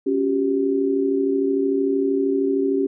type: tone cluster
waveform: sine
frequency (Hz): 276.6 / 357.4 / 390.5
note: C#4 / F4 / G4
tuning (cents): -4 / +40 / -7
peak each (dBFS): -21 / -29 / -20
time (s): 0.06-2.87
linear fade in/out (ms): 10
effects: none